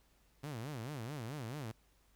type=tone with vibrato; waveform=sawtooth; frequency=129.7 Hz; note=C3; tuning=15 cents flat; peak=-37 dBFS; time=0.43-1.72 s; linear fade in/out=10 ms; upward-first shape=sine; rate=4.6 Hz; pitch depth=290 cents each way; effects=added 50 Hz sine -70 dBFS peak until 2.15 s + pink hiss -72 dBFS RMS until 2.15 s